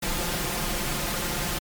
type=noise with comb filter; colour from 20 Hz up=pink; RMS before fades=-28 dBFS; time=0.02-1.59 s; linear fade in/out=10 ms; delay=5.7 ms; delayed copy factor=+0.65; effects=MP3 96 kbps